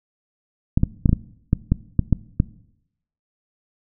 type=clicks; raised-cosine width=5 ms; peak=-3 dBFS; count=10; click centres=0.775 / 0.834 / 1.058 / 1.093 / 1.13 / 1.531 / 1.72 / 1.993 / 2.127 / 2.401 s; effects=noise-tail reverb RT60 0.8 s tail -20 dB re dry